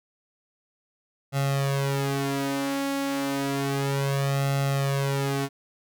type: tone with flanger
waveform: sawtooth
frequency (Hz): 138.4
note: C#3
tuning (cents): -2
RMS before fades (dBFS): -26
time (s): 1.32-5.49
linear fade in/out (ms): 50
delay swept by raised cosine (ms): 1.5 to 3.6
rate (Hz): 0.31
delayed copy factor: +0.95
effects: none